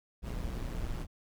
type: noise with amplitude modulation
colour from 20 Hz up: brown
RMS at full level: -33 dBFS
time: 0.22-1.07 s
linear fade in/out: 50 ms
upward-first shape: sine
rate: 121 Hz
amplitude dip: 60%
effects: none